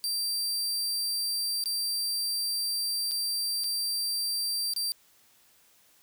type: tone with dropouts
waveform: sawtooth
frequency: 4700 Hz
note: D8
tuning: 1 cent sharp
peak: -25 dBFS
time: 0.04-4.92 s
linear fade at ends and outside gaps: 0 ms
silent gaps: 1.639-1.658 / 3.112-3.117 / 3.637-3.642 / 4.736-4.763 s
effects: white hiss -62 dBFS RMS until 6.02 s